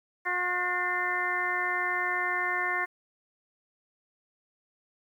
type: harmonic tone with a mistuned harmonic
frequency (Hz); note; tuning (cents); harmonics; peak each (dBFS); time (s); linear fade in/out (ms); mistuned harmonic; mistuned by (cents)
359.6; F#4; -49; 1 / 2 / 3 / 4 / 5 / 6; -39 / -36 / -33 / -36 / -30 / -33; 0.25-2.86; 20; 6; -65
effects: 10-bit